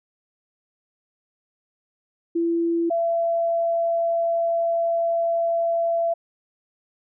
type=tone pair in turn; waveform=sine; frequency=336.5 / 673 Hz; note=E4 / E5; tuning=+36 / +36 cents; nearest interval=octave; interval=1200 cents; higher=second; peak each=-19 / -19 dBFS; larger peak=neither; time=2.35-2.9 / 2.9-6.14 s; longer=second; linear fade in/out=10 ms; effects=none